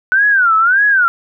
sine tone with vibrato, 1479 Hz, F#6, 1 cent flat, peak -8 dBFS, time 0.12-1.08 s, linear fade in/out 0 ms, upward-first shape sine, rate 1.7 Hz, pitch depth 220 cents each way, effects none

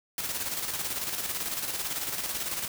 white noise with tremolo, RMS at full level -31 dBFS, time 0.18-2.68 s, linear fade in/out 2 ms, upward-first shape square, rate 18 Hz, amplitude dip 45%, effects none

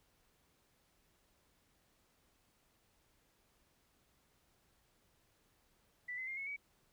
sine tone with pitch steps, 1975.5 / 2045 / 2117 / 2192 / 2269 Hz, B6 / C7 / C7 / C#7 / C#7, 0 / -40 / +20 / -20 / +40 cents, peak -40 dBFS, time 6.08-6.565 s, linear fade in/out 10 ms, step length 97 ms, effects pink hiss -74 dBFS RMS until 6.92 s

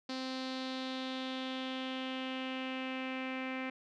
sawtooth tone with low-pass filter sweep, 260.5 Hz, C4, 7 cents flat, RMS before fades -39 dBFS, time 0.09-3.7 s, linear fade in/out 5 ms, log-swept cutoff 4500 to 2300 Hz, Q 3.9, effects none

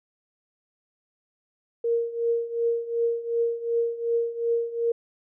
sine tone with tremolo, 466.2 Hz, A#4, in tune, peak -19 dBFS, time 1.84-4.92 s, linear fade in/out 5 ms, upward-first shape triangle, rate 2.7 Hz, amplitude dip 85%, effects none

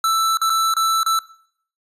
square tone with dropouts, 1324 Hz, E6, 7 cents sharp, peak -16 dBFS, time 0.04-1.19 s, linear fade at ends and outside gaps 2 ms, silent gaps 0.372-0.415 / 0.497-0.501 / 0.739-0.766 / 1.032-1.062 s, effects noise-tail reverb RT60 0.6 s tail -19 dB re dry + resampled to 32000 Hz

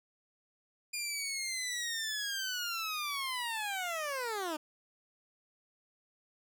15% pulse linear sweep, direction down, 2426 to 294.6 Hz, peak -28 dBFS, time 0.93-4.57 s, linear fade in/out 10 ms, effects none

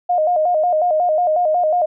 sine tone with vibrato, 665 Hz, E5, 15 cents sharp, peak -13 dBFS, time 0.09-1.86 s, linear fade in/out 10 ms, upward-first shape square, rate 5.5 Hz, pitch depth 120 cents each way, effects none

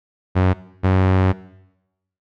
sawtooth tone pair in turn, 92.5 / 93.79 Hz, F#2 / F#2, 0 / +24 cents, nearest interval unison, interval 24 cents, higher second, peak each -9 dBFS, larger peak neither, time 0.35-0.54 / 0.83-1.33 s, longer second, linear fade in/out 20 ms, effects noise-tail reverb RT60 0.9 s tail -19 dB re dry + low-pass 2000 Hz 12 dB/octave

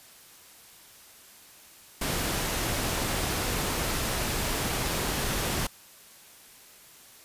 pink noise, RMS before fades -29 dBFS, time 2.01-5.67 s, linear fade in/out 5 ms, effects white hiss -52 dBFS RMS until 7.24 s + resampled to 32000 Hz

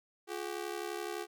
sawtooth ring-modulated tone, 386.6 Hz, G4, 24 cents flat, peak -30 dBFS, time 0.27-1.27 s, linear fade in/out 50 ms, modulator 35.9 Hz, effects none

